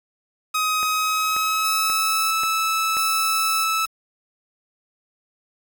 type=tone with pitch glide; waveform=sawtooth; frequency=1260 to 1307.5 Hz; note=D#6 to E6; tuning=+21 to -15 cents; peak=-16 dBFS; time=0.54-3.86 s; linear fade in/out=10 ms; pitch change=+64 cents; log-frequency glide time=0.79-2.31 s
type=click train; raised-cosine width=0.5 ms; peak=-18 dBFS; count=5; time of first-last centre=0.83-2.969 s; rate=1.87 Hz
type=tone with tremolo; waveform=5% pulse; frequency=5290 Hz; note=E8; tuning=5 cents sharp; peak=-20 dBFS; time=1.64-3.87 s; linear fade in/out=10 ms; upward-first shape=square; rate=0.75 Hz; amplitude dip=75%
effects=7-bit